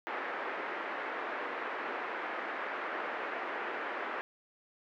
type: band-pass noise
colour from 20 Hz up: white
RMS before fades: -38 dBFS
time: 0.07-4.21 s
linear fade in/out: 0 ms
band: 310 to 1900 Hz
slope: 24 dB/octave
effects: none